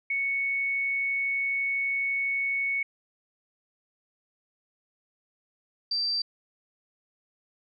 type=tone pair in turn; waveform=sine; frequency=2217 / 4683 Hz; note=C#7 / D8; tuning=0 / -6 cents; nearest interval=octave + minor second; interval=1294 cents; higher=second; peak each=-25 / -25 dBFS; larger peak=neither; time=0.1-2.83 / 5.91-6.22 s; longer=first; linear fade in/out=5 ms; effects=none